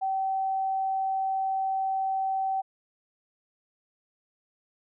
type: tone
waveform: sine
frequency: 769 Hz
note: G5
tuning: 33 cents flat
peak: -25 dBFS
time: 0.01-2.62 s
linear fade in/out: 20 ms
effects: none